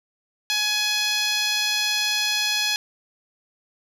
10% pulse tone with band-pass filter, 841 Hz, G#5, 22 cents sharp, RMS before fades -23 dBFS, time 0.5-2.76 s, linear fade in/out 0 ms, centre 4600 Hz, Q 0.74, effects none

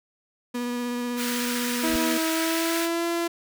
35% pulse tone with vibrato, 243 Hz, B3, 28 cents flat, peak -25 dBFS, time 0.54-2.18 s, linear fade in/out 10 ms, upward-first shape sine, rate 16 Hz, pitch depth 12 cents each way
pink high-pass noise, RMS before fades -31 dBFS, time 1.16-2.89 s, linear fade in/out 50 ms, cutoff 1300 Hz, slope 96 dB/octave
brown noise with exponential growth, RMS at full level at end -29 dBFS, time 1.81-1.96 s, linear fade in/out 2 ms, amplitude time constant 31 ms
sawtooth tone with pitch glide, 322.4 to 339.4 Hz, E4 to F4, -38 to -49 cents, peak -20 dBFS, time 1.83-3.28 s, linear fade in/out 10 ms, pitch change +89 cents, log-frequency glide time 2.31-3.06 s
effects none

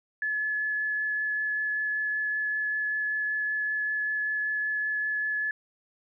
sine tone with vibrato, 1713 Hz, A6, 47 cents flat, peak -26 dBFS, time 0.22-5.51 s, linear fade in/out 2 ms, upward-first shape triangle, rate 5.2 Hz, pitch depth 9 cents each way, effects none

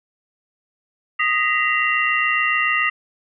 sine tone cluster, 1242 / 1900 / 2027 / 2759 Hz, D#6 / A#6 / B6 / F7, -3 / +33 / +45 / -22 cents, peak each -22 dBFS, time 1.19-2.9 s, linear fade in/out 10 ms, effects none

